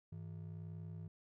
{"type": "ring-modulated tone", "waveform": "triangle", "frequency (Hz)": 130.81, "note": "C3", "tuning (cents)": 0, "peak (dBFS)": -40, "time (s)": [0.12, 1.08], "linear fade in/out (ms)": 5, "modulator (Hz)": 30.5, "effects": []}